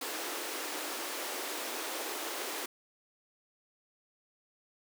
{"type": "high-pass noise", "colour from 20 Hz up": "pink", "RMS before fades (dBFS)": -38, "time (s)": [0.01, 2.66], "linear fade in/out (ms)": 5, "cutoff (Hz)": 290, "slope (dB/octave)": 48, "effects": []}